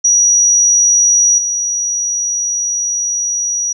sine tone with level steps, 5800 Hz, F#8, 35 cents flat, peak -7 / -14 dBFS, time 0.04-3.73 s, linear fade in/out 10 ms, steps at 1.38 s, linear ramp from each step 2 ms, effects none

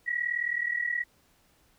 sine tone pair together, 1903 / 1941.9 Hz, A#6 / B6, +35 / -30 cents, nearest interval unison, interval 35 cents, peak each -30 / -30 dBFS, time 0.06-1.04 s, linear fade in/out 20 ms, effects pink hiss -65 dBFS RMS until 1.78 s

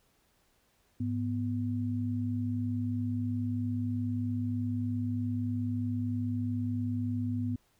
sine tone pair together, 103.83 / 247 Hz, G#2 / B3, 0 / 0 cents, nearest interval octave + minor third, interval 1500 cents, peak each -32 / -32 dBFS, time 1-7.56 s, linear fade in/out 5 ms, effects pink hiss -70 dBFS RMS until 7.79 s

